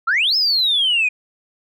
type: exponential two-way sweep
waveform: sine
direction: up then down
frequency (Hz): 1277 to 5274 to 2429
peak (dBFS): -13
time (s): 0.07-1.09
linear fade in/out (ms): 10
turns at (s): 0.36
effects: tanh soft clip ceiling -10 dBFS